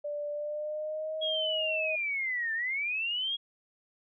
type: tone with pitch glide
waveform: sine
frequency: 587.3 to 629.5 Hz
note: D5 to D#5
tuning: 0 to +20 cents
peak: -32 dBFS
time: 0.04-1.96 s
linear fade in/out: 10 ms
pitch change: +120 cents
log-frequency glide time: 0.31-1.15 s
type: linear two-way sweep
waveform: sine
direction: down then up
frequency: 3322 to 1766 to 3322 Hz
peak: -29 dBFS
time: 1.21-3.37 s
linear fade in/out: 20 ms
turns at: 2.53 s
effects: none